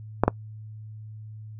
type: clicks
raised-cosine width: 1 ms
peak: -3 dBFS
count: 2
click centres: 0.236 / 0.28 s
effects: noise-tail reverb RT60 0.1 s tail -23 dB re dry + added 108 Hz sine -38 dBFS peak until 1.59 s